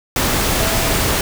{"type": "tone in noise", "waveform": "sine", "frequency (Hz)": 659.3, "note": "E5", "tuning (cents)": 0, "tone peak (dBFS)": -25, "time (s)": [0.6, 0.95], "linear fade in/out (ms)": 2, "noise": "pink", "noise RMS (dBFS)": -17, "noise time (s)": [0.16, 1.21], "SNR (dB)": -11, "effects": []}